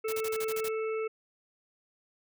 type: harmonic tone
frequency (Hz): 440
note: A4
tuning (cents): 0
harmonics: 1 / 3 / 5 / 6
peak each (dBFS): -30 / -41 / -45 / -47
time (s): 0.04-1.08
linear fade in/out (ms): 10
type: noise bursts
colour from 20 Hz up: white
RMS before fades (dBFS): -39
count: 8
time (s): 0.08-0.686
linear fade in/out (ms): 5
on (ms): 46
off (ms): 34
effects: none